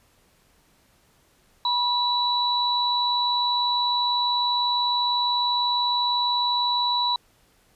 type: tone pair together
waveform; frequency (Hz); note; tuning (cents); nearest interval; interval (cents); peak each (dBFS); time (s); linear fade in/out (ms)
sine; 974 / 3940; B5 / B7; -24 / -5; 2 octaves; 2419; -23; 1.65-7.16; 2
effects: pink hiss -61 dBFS RMS until 7.75 s + resampled to 32000 Hz